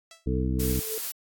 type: tone with exponential decay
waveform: 5% pulse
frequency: 659.3 Hz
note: E5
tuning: in tune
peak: -32 dBFS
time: 0.11-0.3 s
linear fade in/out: 2 ms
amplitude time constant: 41 ms
type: harmonic tone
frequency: 64.1 Hz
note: C2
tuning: 35 cents flat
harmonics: 1 / 2 / 3 / 4 / 5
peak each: -27 / -30 / -32 / -33 / -34 dBFS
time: 0.26-0.8 s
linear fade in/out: 10 ms
type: tone with tremolo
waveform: sine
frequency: 440 Hz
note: A4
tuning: in tune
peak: -31 dBFS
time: 0.27-0.98 s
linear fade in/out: 2 ms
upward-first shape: sine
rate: 3.1 Hz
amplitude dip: 75%
type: noise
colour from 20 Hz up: blue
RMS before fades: -32 dBFS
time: 0.59-1.12 s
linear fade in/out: 10 ms
effects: AAC 64 kbps